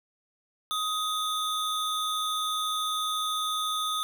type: tone pair together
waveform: square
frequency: 1254 / 3544 Hz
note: D#6 / A7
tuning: +13 / +12 cents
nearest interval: octave + tritone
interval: 1799 cents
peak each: -30 / -32 dBFS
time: 0.71-4.03 s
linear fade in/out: 0 ms
effects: none